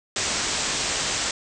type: low-pass noise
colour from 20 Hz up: white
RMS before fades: -26 dBFS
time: 0.16-1.31 s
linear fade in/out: 2 ms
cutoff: 8200 Hz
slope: 96 dB/octave
effects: none